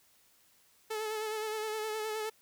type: tone with vibrato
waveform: sawtooth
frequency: 432.9 Hz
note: A4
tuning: 28 cents flat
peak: -30 dBFS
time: 0.9-2.3 s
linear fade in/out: 10 ms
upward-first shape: sine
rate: 9.6 Hz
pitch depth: 33 cents each way
effects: white hiss -66 dBFS RMS until 2.41 s